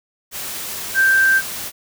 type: tone in noise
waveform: sine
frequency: 1570 Hz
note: G6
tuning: 2 cents sharp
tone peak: -11 dBFS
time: 0.94-1.42 s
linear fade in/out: 50 ms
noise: white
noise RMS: -28 dBFS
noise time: 0.31-1.72 s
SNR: +14 dB
effects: none